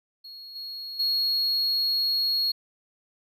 triangle tone with level steps, 4311 Hz, C#8, 49 cents flat, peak -39 / -33 / -21 dBFS, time 0.24-2.52 s, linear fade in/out 10 ms, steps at 0.55 / 0.99 s, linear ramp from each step 10 ms, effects none

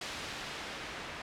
white noise with low-pass filter sweep, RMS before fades -42 dBFS, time 0.01-1.22 s, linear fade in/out 5 ms, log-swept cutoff 4300 to 2400 Hz, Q 0.7, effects none

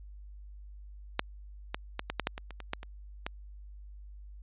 clicks, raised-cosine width 0.3 ms, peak -10 / -16 / -16 / -16 / -12 / -12 / -23 / -28 / -26 / -15 / -27 / -17 dBFS, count 12, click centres 1.194 / 1.745 / 1.994 / 2.1 / 2.197 / 2.271 / 2.379 / 2.507 / 2.603 / 2.734 / 2.831 / 3.265 s, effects added 50 Hz sine -45 dBFS peak until 4.42 s + resampled to 8000 Hz

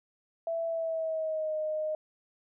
sine tone with pitch glide, 663 to 618.6 Hz, E5 to D#5, +10 to -10 cents, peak -29 dBFS, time 0.47-1.95 s, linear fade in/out 2 ms, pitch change -120 cents, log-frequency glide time 0.67-1.56 s, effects none

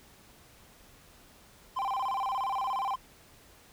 triangle tone with vibrato, 902 Hz, A5, 43 cents sharp, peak -27 dBFS, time 1.76-2.96 s, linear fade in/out 10 ms, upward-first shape square, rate 17 Hz, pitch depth 240 cents each way, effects pink hiss -57 dBFS RMS until 3.72 s

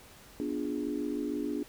sine chord, B diminished seventh, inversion none, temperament equal, 246.9 / 293.7 / 349.2 / 415.3 Hz, B3 / D4 / F4 / Ab4, 0 / 0 / 0 / 0 cents, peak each -37 / -33 / -39 / -39 dBFS, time 0.4-1.63 s, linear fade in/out 0 ms, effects pink hiss -54 dBFS RMS until 1.68 s

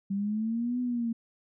sine linear two-way sweep, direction up then down, 194 to 250 to 227.4 Hz, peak -27 dBFS, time 0.1-1.13 s, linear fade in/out 10 ms, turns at 0.8 s, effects none

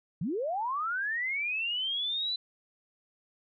sine linear sweep, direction up, 138.4 to 4033 Hz, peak -29 dBFS, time 0.21-2.36 s, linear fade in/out 5 ms, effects none

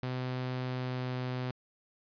sawtooth tone with pitch glide, 127.4 to 126.67 Hz, C3 to B2, -46 to +44 cents, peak -29 dBFS, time 0.03-1.51 s, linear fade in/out 0 ms, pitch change -10 cents, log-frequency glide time 0.66-1.17 s, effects resampled to 11025 Hz

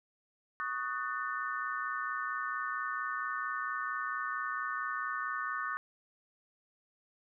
sine chord, D# half-diminished seventh, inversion third, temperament just, 1120.1 / 1244.5 / 1493.4 / 1792.1 Hz, C#6 / D#6 / F#6 / A6, +18 / 0 / +16 / +31 cents, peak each -39 / -38 / -39 / -40 dBFS, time 0.6-5.77 s, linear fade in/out 0 ms, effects none

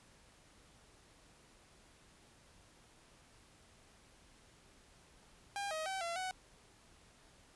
sawtooth tone with pitch steps, 803 / 631 / 767 / 680 / 746 Hz, G5 / D#5 / G5 / F5 / F#5, +41 / +24 / -38 / -46 / +14 cents, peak -34 dBFS, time 5.56-6.31 s, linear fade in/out 0 ms, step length 150 ms, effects pink hiss -64 dBFS RMS until 7.55 s + resampled to 24000 Hz

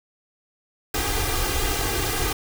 pink noise with comb filter, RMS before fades -24 dBFS, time 0.94-2.33 s, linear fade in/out 5 ms, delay 2.5 ms, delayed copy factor +1, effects none

